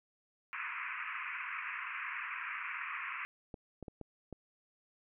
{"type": "band-pass noise", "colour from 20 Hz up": "white", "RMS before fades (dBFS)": -41, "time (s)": [0.53, 3.25], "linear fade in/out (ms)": 0, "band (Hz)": [1000, 2600], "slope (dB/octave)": 96}
{"type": "clicks", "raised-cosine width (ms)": 2, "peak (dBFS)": -31, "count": 5, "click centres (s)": [3.542, 3.827, 3.882, 4.013, 4.327]}
{"effects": []}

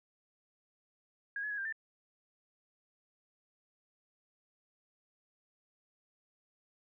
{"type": "tone with pitch steps", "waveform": "sine", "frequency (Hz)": [1638, 1701, 1665, 1587, 1779], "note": ["G#6", "G#6", "G#6", "G6", "A6"], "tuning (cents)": [-24, 41, 4, 21, 19], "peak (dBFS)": -35, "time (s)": [1.36, 1.725], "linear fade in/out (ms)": 2, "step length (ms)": 73, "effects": []}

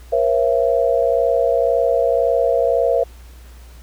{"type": "tone cluster", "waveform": "sine", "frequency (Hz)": [476.1, 538, 672], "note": ["A#4", "C5", "E5"], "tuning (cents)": [37, 48, 33], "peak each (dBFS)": -18, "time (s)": [0.12, 3.04], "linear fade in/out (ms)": 10, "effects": ["added 60 Hz sine -38 dBFS peak until 3.82 s", "pink hiss -49 dBFS RMS until 3.82 s"]}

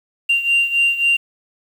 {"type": "beating tone pair", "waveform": "sine", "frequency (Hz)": [2774, 2777.7], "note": ["F7", "F7"], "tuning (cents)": [-12, -10], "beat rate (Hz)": 3.7, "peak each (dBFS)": [-14, -18], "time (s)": [0.29, 1.17], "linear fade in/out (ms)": 10, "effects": ["tanh soft clip ceiling -9 dBFS", "7-bit"]}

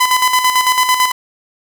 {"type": "tone with tremolo", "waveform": "sawtooth", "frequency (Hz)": 1008, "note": "B5", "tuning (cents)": 35, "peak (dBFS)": -5, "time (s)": [0, 1.12], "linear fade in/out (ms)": 10, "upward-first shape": "square", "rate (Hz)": 9, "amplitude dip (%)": 55, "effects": []}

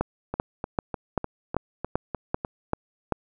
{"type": "two click trains", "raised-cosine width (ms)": 1, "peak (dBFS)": [-15, -9], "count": [8, 9], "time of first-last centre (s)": [[0.34, 2.448], [0.01, 3.123]], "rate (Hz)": [3.32, 2.57], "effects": []}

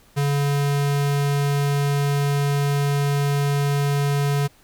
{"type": "tone", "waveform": "square", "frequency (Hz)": 142.3, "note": "C#3", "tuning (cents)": 46, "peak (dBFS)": -19, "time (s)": [0.16, 4.48], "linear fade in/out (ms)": 20, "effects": ["pink hiss -55 dBFS RMS until 4.63 s"]}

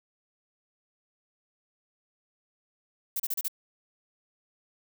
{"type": "noise bursts", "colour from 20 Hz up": "violet", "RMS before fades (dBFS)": -30, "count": 5, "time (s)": [3.16, 3.482], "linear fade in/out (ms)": 5, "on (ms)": 38, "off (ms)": 33, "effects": []}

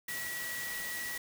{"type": "tone in noise", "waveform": "sine", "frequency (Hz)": 1934, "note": "B6", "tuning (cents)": -37, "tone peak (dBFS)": -38, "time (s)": [0.08, 1.18], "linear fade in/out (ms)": 5, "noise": "white", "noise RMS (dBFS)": -41, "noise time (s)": [0.08, 1.18], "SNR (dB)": 0, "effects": []}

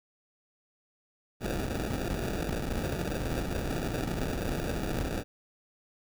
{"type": "noise with sample-and-hold", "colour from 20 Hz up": "pink", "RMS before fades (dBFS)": -32, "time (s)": [1.4, 5.24], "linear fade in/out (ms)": 50, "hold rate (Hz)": 1050, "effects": []}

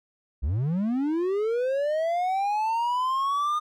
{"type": "linear sweep", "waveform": "triangle", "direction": "up", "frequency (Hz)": [57.4, 1227], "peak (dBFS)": -21, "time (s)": [0.42, 3.6], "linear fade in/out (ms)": 20, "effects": []}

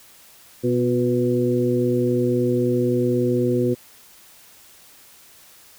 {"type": "harmonic tone with a mistuned harmonic", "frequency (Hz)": 123.47, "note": "B2", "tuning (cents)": 0, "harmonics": [1, 2, 3, 4], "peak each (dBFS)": [-24, -22, -21, -25], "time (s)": [0.63, 3.75], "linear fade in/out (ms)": 20, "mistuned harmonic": 3, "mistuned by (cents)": -35, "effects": ["white hiss -49 dBFS RMS until 5.78 s"]}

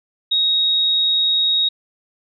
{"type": "tone", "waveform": "sine", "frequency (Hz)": 3770, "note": "A#7", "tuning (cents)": 19, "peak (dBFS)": -14, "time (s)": [0.31, 1.69], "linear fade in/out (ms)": 10, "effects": []}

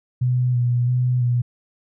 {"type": "tone with vibrato", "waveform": "sine", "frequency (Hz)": 123.47, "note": "B2", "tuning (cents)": 0, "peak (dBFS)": -16, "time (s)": [0.21, 1.42], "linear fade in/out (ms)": 10, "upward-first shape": "square", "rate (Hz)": 1.5, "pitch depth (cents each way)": 23, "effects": []}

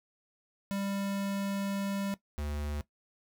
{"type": "tone pair in turn", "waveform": "square", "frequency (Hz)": [198, 73.7], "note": ["G3", "D2"], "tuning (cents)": [18, 7], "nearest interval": "octave + perfect fourth", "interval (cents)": 1711, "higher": "first", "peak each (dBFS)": [-32, -34], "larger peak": "first", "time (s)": [[0.71, 2.14], [2.38, 2.81]], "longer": "first", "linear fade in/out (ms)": 0, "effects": ["noise-tail reverb RT60 0.1 s tail -17 dB re dry"]}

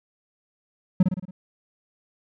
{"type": "tone with echo", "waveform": "triangle", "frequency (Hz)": 183.9, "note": "F#3", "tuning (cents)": -10, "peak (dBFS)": -10, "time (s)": [1, 1.03], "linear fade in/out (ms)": 5, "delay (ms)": 56, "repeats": 5, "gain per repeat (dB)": -5, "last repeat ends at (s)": 1.31, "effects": []}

